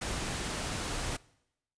pink noise, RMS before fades -35 dBFS, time 0.01-1.17 s, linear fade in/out 10 ms, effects noise-tail reverb RT60 0.8 s tail -22 dB re dry + resampled to 22050 Hz

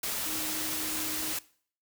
sine tone in noise, 311.1 Hz, D#4, in tune, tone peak -41 dBFS, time 0.26-1.33 s, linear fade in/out 5 ms, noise white, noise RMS -33 dBFS, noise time 0.03-1.39 s, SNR -11 dB, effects noise-tail reverb RT60 0.5 s tail -20 dB re dry

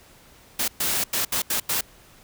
white noise bursts at uneven times, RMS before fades -24 dBFS, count 6, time 0.59-0.68 / 0.8-1.04 / 1.13-1.25 / 1.32-1.42 / 1.5-1.6 / 1.69-1.81 s, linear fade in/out 5 ms, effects pink hiss -52 dBFS RMS until 2.23 s

